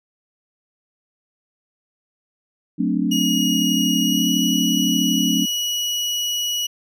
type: chord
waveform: sine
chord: D dominant seventh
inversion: first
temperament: equal with one note detuned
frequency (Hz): 182.87 / 220 / 261.6 / 293.7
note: F#3 / A3 / C4 / D4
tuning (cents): -20 / 0 / 0 / 0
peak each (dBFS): -23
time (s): 2.78-5.46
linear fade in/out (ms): 20
type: tone with pitch glide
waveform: 30% pulse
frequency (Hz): 2885 to 2920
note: F#7 to F#7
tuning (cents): -44 to -24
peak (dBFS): -18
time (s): 3.11-6.67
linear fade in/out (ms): 10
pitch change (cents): +20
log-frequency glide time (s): 4.01-4.3
effects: none